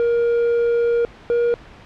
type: tone pair in turn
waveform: triangle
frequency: 471 / 474.6 Hz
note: A#4 / A#4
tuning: +18 / +31 cents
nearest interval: unison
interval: 13 cents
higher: second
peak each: -13 dBFS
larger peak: neither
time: 0-1.05 / 1.3-1.54 s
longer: first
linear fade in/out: 0 ms
effects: pink hiss -43 dBFS RMS until 1.85 s + low-pass 3000 Hz 12 dB/octave